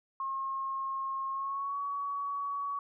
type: tone with pitch glide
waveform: sine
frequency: 1077 to 1127.9 Hz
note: C6 to C#6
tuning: +50 to +30 cents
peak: -32 dBFS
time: 0.2-2.79 s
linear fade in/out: 2 ms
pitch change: +80 cents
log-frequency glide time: 1.31-1.79 s
effects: none